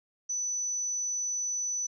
sine tone, 5980 Hz, F#8, 17 cents sharp, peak -29 dBFS, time 0.29-1.87 s, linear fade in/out 10 ms, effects none

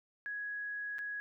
sine tone with dropouts, 1668 Hz, G#6, 7 cents sharp, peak -37 dBFS, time 0.26-1.2 s, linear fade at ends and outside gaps 0 ms, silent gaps 0.984-0.99 s, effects none

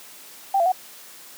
sine tone with pitch steps, 784 / 681 / 742 Hz, G5 / F5 / F#5, 0 / -44 / +5 cents, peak -16 dBFS, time 0.54-0.72 s, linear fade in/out 5 ms, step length 60 ms, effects white hiss -44 dBFS RMS until 1.37 s + high-pass 200 Hz 12 dB/octave

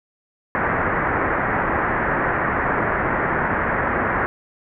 white low-pass noise, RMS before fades -21 dBFS, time 0.55-4.26 s, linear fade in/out 0 ms, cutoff 1900 Hz, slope 48 dB/octave, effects none

